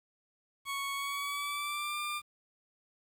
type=tone with pitch glide; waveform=20% pulse; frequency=1108.7 to 1195.2 Hz; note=C#6 to D6; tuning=0 to +30 cents; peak=-29 dBFS; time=0.65-2.22 s; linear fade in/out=50 ms; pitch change=+130 cents; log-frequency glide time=0.94-1.99 s; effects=10-bit